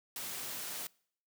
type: high-pass noise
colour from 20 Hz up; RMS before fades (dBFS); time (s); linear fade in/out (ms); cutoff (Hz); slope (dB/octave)
white; -41; 0.16-0.87; 2; 100; 48
effects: noise-tail reverb RT60 0.6 s tail -25 dB re dry